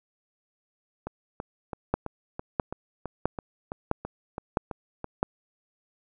two click trains, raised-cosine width 1 ms, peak -19 / -9 dBFS, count 13 / 6, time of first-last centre 1.07-5.044 / 1.94-5.229 s, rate 3.02 / 1.52 Hz, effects none

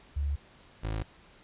sine / 25% pulse tone pair in turn, 71.4 / 53.87 Hz, D2 / A1, -48 / -36 cents, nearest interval perfect fourth, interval 488 cents, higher first, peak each -27 dBFS, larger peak neither, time 0.16-0.36 / 0.83-1.03 s, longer neither, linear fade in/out 10 ms, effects pink hiss -57 dBFS RMS until 1.43 s + resampled to 8000 Hz

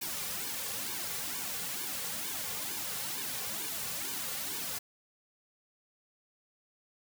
white noise with flanger, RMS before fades -37 dBFS, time 0.01-4.79 s, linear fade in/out 10 ms, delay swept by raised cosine 1.5 to 3.2 ms, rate 2.2 Hz, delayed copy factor -1, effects none

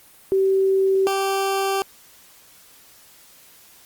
sine / 20% pulse tone pair in turn, 385.2 / 389.9 Hz, G4 / G4, -30 / -9 cents, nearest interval unison, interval 21 cents, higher second, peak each -15 dBFS, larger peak neither, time 0.32-1.07 / 1.07-1.82 s, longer neither, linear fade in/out 0 ms, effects white hiss -50 dBFS RMS until 3.85 s + Opus 32 kbps

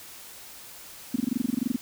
sine tone bursts, 246.9 Hz, B3, in tune, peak -20 dBFS, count 15, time 1.14-1.762 s, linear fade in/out 5 ms, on 20 ms, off 23 ms, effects white hiss -45 dBFS RMS until 1.81 s

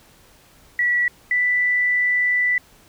sine tone pair in turn, 1944 / 1979.1 Hz, B6 / B6, -28 / +3 cents, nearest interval unison, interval 31 cents, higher second, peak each -16 dBFS, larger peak neither, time 0.79-1.08 / 1.31-2.58 s, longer second, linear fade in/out 2 ms, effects pink hiss -52 dBFS RMS until 2.88 s

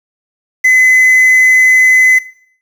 triangle tone with quantisation, 2028 Hz, B6, 45 cents sharp, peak -3 dBFS, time 0.64-2.19 s, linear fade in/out 10 ms, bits 5, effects noise-tail reverb RT60 0.6 s tail -18 dB re dry

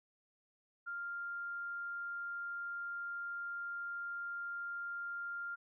sine tone, 1396.9 Hz, F6, in tune, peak -39 dBFS, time 0.86-5.56 s, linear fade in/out 20 ms, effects none

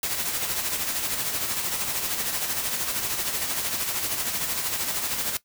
white noise with tremolo, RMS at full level -26 dBFS, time 0.03-5.37 s, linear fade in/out 2 ms, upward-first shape sine, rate 13 Hz, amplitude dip 45%, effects noise-tail reverb RT60 0.1 s tail -17 dB re dry

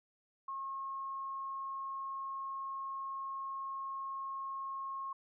sine tone, 1082 Hz, C#6, 42 cents flat, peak -38 dBFS, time 0.48-5.13 s, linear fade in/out 5 ms, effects none

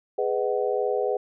sine chord, G# minor seventh, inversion none, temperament just, 415.3 / 498.4 / 623 / 747.5 Hz, G#4 / B4 / D#5 / F#5, 0 / +16 / +2 / +17 cents, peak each -26 / -26 / -31 / -31 dBFS, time 0.18-1.17 s, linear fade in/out 5 ms, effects none

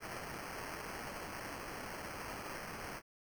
blue noise with sample-and-hold, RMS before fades -45 dBFS, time 0-3.02 s, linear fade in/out 50 ms, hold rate 3675 Hz, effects none

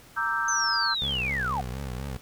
sine chord, E half-diminished seventh, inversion second, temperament equal, 932.3 / 1174.7 / 1318.5 / 1568 Hz, Bb5 / D6 / E6 / G6, 0 / 0 / 0 / 0 cents, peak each -32 / -33 / -30 / -27 dBFS, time 0.16-0.95 s, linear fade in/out 20 ms
sine linear sweep, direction down, 6272 to 687 Hz, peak -26 dBFS, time 0.48-1.61 s, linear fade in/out 5 ms
20% pulse tone with vibrato, 65.41 Hz, C2, in tune, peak -27 dBFS, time 1.02-2.17 s, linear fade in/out 0 ms, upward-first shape triangle, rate 4.1 Hz, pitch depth 160 cents each way
effects pink hiss -52 dBFS RMS until 2.21 s

